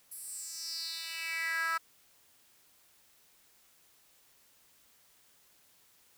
10% pulse tone with high-pass filter sweep, 327.9 Hz, E4, 9 cents flat, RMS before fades -37 dBFS, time 0.11-1.78 s, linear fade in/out 10 ms, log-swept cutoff 11000 to 1300 Hz, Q 4.4, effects white hiss -65 dBFS RMS until 6.17 s

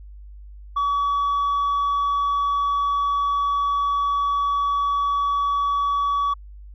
sine tone, 1137 Hz, C#6, 44 cents sharp, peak -16 dBFS, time 0.76-6.34 s, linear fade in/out 10 ms, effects tanh soft clip ceiling -18 dBFS + added 50 Hz sine -38 dBFS peak until 6.74 s

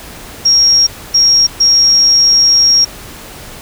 sine tone bursts at uneven times, 5588 Hz, F8, in tune, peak -5 dBFS, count 3, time 0.45-0.87 / 1.14-1.47 / 1.6-2.85 s, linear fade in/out 10 ms, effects pink hiss -31 dBFS RMS until 3.61 s

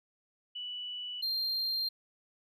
sine / triangle tone pair in turn, 2960 / 4186 Hz, F#7 / C8, 0 / 0 cents, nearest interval tritone, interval 600 cents, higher second, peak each -37 / -29 dBFS, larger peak second, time 0.55-1.22 / 1.22-1.89 s, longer neither, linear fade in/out 10 ms, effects none

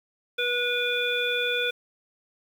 harmonic tone with a mistuned harmonic, 487 Hz, B4, 24 cents flat, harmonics 1 / 3 / 5 / 7, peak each -29 / -29 / -29 / -29 dBFS, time 0.38-1.71 s, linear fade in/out 10 ms, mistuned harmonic 7, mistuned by +28 cents, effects 8-bit

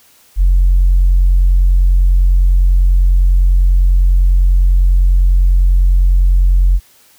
sine tone, 45 Hz, F#1, 47 cents flat, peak -5 dBFS, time 0.36-6.8 s, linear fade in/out 50 ms, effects tanh soft clip ceiling -3 dBFS + white hiss -48 dBFS RMS until 7.18 s

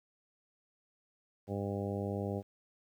harmonic tone, 100.1 Hz, G2, 37 cents sharp, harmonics 1 / 2 / 3 / 4 / 5 / 6 / 7 / 8, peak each -38 / -39 / -43 / -41 / -42 / -44 / -49 / -48 dBFS, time 1.47-2.43 s, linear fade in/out 50 ms, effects 11-bit

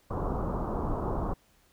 pink low-pass noise, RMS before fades -31 dBFS, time 0.1-1.34 s, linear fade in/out 10 ms, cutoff 1200 Hz, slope 48 dB/octave, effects pink hiss -65 dBFS RMS until 1.72 s

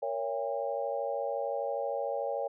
sine chord, A# diminished seventh, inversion none, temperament just, 466.2 / 559.4 / 671.3 / 805.5 Hz, A#4 / C#5 / E5 / G5, 0 / +16 / +31 / +47 cents, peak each -37 / -33 / -39 / -37 dBFS, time 0.02-2.48 s, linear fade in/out 10 ms, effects none

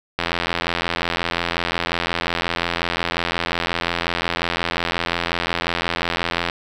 click train, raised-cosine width 0.3 ms, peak -4 dBFS, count 541, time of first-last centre 0.19-6.498 s, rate 85.6 Hz, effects 7-bit

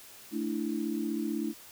sine chord, A suspended fourth, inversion none, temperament equal with one note detuned, 220.6 / 293.7 / 329.6 Hz, A3 / D4 / E4, +5 / 0 / 0 cents, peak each -34 / -34 / -34 dBFS, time 0.31-1.54 s, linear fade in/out 50 ms, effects white hiss -51 dBFS RMS until 1.71 s

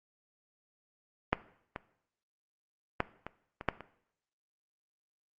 clicks, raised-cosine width 0.5 ms, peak -9 / -22 / -12 / -24 / -25 / -11 / -28 dBFS, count 7, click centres 1.33 / 1.761 / 3.004 / 3.266 / 3.611 / 3.687 / 3.807 s, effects noise-tail reverb RT60 0.7 s tail -17 dB re dry + Opus 48 kbps

